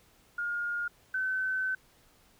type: tone pair in turn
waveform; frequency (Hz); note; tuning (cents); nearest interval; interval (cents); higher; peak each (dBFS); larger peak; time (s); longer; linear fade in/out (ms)
sine; 1421 / 1524.1; F6 / G6; +30 / -49; minor second; 121; second; -30 / -28; second; 0.38-0.88 / 1.14-1.75; second; 5
effects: pink hiss -63 dBFS RMS until 2.39 s